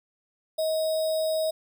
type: tone with sample-and-hold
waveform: sine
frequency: 634 Hz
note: D#5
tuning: 32 cents sharp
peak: -23 dBFS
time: 0.58-1.51 s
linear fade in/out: 10 ms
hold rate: 4410 Hz
effects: none